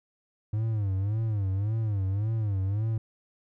triangle tone with vibrato, 103.4 Hz, G#2, 7 cents flat, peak -23 dBFS, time 0.53-2.98 s, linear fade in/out 5 ms, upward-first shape sine, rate 1.8 Hz, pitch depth 150 cents each way, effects none

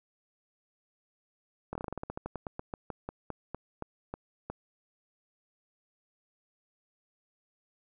slowing click train, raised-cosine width 1 ms, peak -22 dBFS, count 23, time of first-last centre 1.73-4.5 s, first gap 23 ms, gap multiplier 1.14, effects none

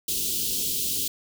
white band-stop noise, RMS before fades -27 dBFS, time 0.08-1.08 s, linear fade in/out 5 ms, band 450 to 2900 Hz, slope 48 dB/octave, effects none

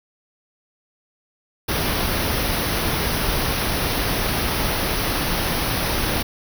pink band-stop noise, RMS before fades -22 dBFS, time 1.68-6.23 s, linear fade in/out 10 ms, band 6000 to 9400 Hz, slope 96 dB/octave, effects none

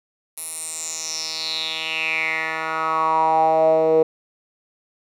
10% pulse tone with band-pass filter sweep, 159.7 Hz, D#3, 45 cents sharp, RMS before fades -21 dBFS, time 0.37-4.03 s, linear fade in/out 5 ms, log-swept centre 11000 to 470 Hz, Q 6, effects none

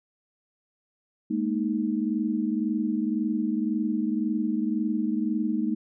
sine chord, Ab suspended second, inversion none, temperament equal with one note detuned, 211.2 / 233.1 / 311.1 Hz, Ab3 / Bb3 / Eb4, +29 / 0 / 0 cents, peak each -28 dBFS, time 1.3-5.75 s, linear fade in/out 10 ms, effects none

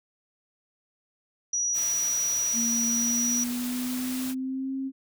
sine tone, 5820 Hz, F#8, 29 cents flat, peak -24 dBFS, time 1.53-3.44 s, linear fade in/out 5 ms
white noise, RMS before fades -37 dBFS, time 1.73-4.35 s, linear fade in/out 50 ms
sine tone with pitch glide, 232.8 to 267.4 Hz, A#3 to C4, -2 to +38 cents, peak -28 dBFS, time 2.53-4.92 s, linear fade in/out 50 ms, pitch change +240 cents, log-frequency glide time 2.89-4.73 s
effects none

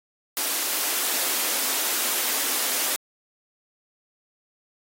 white high-pass noise, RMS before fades -25 dBFS, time 0.37-2.96 s, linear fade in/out 0 ms, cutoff 240 Hz, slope 48 dB/octave, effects AAC 48 kbps

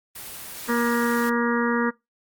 white noise, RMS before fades -37 dBFS, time 0.15-1.3 s, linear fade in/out 10 ms
harmonic tone, 236.8 Hz, A#3, 27 cents sharp, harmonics 1 / 2 / 4 / 5 / 6 / 7 / 8, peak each -23 / -26 / -29 / -30 / -31 / -31 / -32 dBFS, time 0.68-1.91 s, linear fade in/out 20 ms
effects noise-tail reverb RT60 0.2 s tail -22 dB re dry + Opus 24 kbps

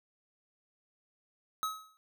square tone with exponential decay, 1280 Hz, D#6, 49 cents sharp, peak -29 dBFS, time 1.63-1.97 s, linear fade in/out 0 ms, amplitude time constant 73 ms, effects none

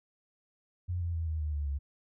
sine tone with pitch steps, 89 / 85.52 / 82.18 / 78.97 / 75.88 / 72.92 / 70.07 Hz, F2 / F2 / E2 / D#2 / D#2 / D2 / C#2, +33 / -36 / -5 / +26 / -43 / -12 / +19 cents, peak -30 dBFS, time 0.88-1.79 s, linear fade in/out 20 ms, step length 130 ms, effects none

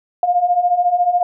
sine beating tone pair, 699 / 713 Hz, F5 / F5, +1 / +36 cents, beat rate 14 Hz, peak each -18 / -14 dBFS, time 0.23-1.23 s, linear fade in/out 2 ms, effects none

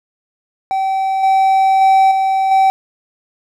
triangle tone with level steps, 770 Hz, G5, 31 cents flat, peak -12 / -7 / -5 / -10 / -6 dBFS, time 0.71-2.7 s, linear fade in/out 0 ms, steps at 1.23 / 1.81 / 2.11 / 2.51 s, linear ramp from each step 5 ms, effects none

